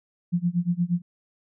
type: tone with tremolo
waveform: sine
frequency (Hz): 174.61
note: F3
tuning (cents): 0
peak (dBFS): -18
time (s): 0.32-1.02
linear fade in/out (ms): 20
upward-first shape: sine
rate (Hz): 8.5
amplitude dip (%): 95
effects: none